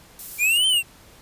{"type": "noise", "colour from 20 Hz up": "violet", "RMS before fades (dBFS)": -33, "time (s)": [0.19, 0.58], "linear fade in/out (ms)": 2}
{"type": "linear two-way sweep", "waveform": "square", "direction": "up then down", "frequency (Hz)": [2325, 3136, 2671], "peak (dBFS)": -17, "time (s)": [0.38, 0.83], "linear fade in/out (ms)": 50, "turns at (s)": 0.67}
{"effects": ["pink hiss -50 dBFS RMS until 1.21 s", "resampled to 32000 Hz"]}